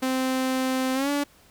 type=tone with pitch glide; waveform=sawtooth; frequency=260 to 286.8 Hz; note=C4 to D4; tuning=-11 to -41 cents; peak=-19 dBFS; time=0.02-1.24 s; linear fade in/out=10 ms; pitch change=+170 cents; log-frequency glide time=0.94-1.1 s; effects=pink hiss -56 dBFS RMS until 1.5 s